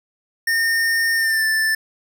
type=tone with pitch glide; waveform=square; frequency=1825 to 1763.9 Hz; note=A#6 to A6; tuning=-37 to +4 cents; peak=-17 dBFS; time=0.47-1.75 s; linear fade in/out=5 ms; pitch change=-59 cents; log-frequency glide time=1.15-1.45 s; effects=none